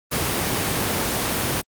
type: noise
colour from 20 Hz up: pink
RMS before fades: -22 dBFS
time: 0.11-1.62 s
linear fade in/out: 20 ms
effects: high-pass 80 Hz 12 dB/octave + Opus 24 kbps